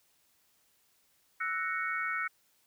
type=chord; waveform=sine; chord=F# dominant seventh; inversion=third; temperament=equal; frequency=1318.5 / 1480 / 1864.7 / 2217 Hz; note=E6 / F#6 / A#6 / C#7; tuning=0 / 0 / 0 / 0 cents; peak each=-36 / -36 / -38 / -36 dBFS; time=1.4-2.28 s; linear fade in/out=10 ms; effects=white hiss -70 dBFS RMS until 2.66 s